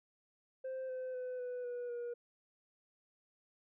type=tone with pitch steps; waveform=sine; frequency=522 / 513 / 504.2 / 495.6 / 487 / 478.7 Hz; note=C5 / C5 / B4 / B4 / B4 / A#4; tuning=-4 / -34 / +36 / +6 / -24 / +46 cents; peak=-36 dBFS; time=0.64-2.14 s; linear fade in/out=10 ms; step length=250 ms; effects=tanh soft clip ceiling -38 dBFS